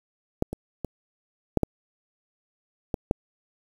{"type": "clicks", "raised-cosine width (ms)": 2, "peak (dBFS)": [-8, -18, -16, -6, -8, -12, -7], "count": 7, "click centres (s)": [0.424, 0.53, 0.847, 1.573, 1.633, 2.942, 3.111], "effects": ["7-bit"]}